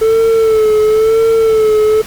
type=tone with vibrato; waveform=triangle; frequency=440 Hz; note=A4; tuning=in tune; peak=-5 dBFS; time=0.01-2.02 s; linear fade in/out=10 ms; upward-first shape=sine; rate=0.98 Hz; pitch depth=47 cents each way; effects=pink hiss -30 dBFS RMS until 2.06 s + Opus 48 kbps